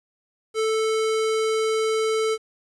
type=tone; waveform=square; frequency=440 Hz; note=A4; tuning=in tune; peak=-21 dBFS; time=0.54-2.38 s; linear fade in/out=50 ms; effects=resampled to 22050 Hz + 9-bit